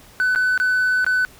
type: tone with dropouts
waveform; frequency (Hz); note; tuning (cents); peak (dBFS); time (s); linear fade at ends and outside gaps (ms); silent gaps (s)
triangle; 1503; F#6; +27; -13; 0.2-1.25; 0; 0.35-0.359 / 0.577-0.6 / 1.045-1.065
effects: tanh soft clip ceiling -10 dBFS + pink hiss -47 dBFS RMS until 1.39 s